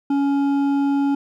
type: tone with hard clipping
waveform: triangle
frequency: 280 Hz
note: C#4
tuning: 18 cents sharp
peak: -18 dBFS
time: 0.1-1.15 s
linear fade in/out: 5 ms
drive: 11 dB
effects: none